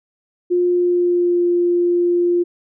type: tone with pitch glide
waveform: sine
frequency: 355 to 349.7 Hz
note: F4 to F4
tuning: +28 to +2 cents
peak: -13 dBFS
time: 0.5-2.44 s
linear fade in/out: 20 ms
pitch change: -26 cents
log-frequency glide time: 0.67-1.45 s
effects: none